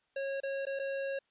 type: tone with dropouts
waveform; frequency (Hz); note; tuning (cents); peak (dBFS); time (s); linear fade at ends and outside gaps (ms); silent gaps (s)
square; 547; C#5; -23; -34; 0.16-1.19; 5; 0.403-0.433 / 0.654-0.667 / 0.791-0.796
effects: white hiss -75 dBFS RMS until 1.3 s + resampled to 8000 Hz